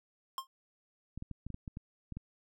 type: tone with exponential decay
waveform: square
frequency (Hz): 1062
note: C6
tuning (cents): +25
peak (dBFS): -32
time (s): 0.38-0.47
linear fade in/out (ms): 1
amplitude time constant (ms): 19
type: clicks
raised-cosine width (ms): 5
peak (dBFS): -29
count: 10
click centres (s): 1.176 / 1.224 / 1.313 / 1.466 / 1.503 / 1.544 / 1.678 / 1.771 / 2.123 / 2.17
effects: none